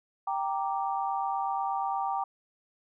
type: chord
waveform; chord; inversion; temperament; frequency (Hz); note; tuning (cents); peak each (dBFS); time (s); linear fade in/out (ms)
sine; G minor; none; equal; 784 / 932.3 / 1174.7; G5 / Bb5 / D6; 0 / 0 / 0; -30 / -33 / -35; 0.27-2.24; 5
effects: none